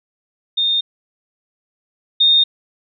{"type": "tone pair in turn", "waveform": "sine", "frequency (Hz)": [3654, 3672], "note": ["A#7", "A#7"], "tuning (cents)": [-35, -27], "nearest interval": "unison", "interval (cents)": 8, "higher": "second", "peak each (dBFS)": [-14, -9], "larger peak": "second", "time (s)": [[0.57, 0.81], [2.2, 2.44]], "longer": "neither", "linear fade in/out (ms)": 10, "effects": []}